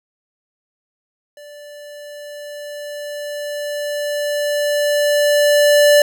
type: tone with level ramp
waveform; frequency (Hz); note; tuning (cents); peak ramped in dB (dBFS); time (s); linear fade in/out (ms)
square; 585; D5; -7; -37 to -8; 1.37-6.02; 2
effects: none